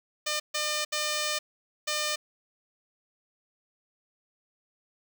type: tone bursts at uneven times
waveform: 5% pulse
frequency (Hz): 603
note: D5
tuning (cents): +46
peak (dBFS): -16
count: 4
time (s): 0.26-0.4 / 0.54-0.85 / 0.92-1.39 / 1.87-2.16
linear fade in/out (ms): 10
effects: none